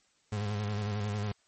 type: tone with vibrato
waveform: 35% pulse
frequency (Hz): 103.83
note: G#2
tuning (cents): 0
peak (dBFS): -29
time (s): 0.32-1.32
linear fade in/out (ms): 5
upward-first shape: square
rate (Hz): 11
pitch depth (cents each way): 37
effects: white hiss -69 dBFS RMS until 1.47 s + MP3 32 kbps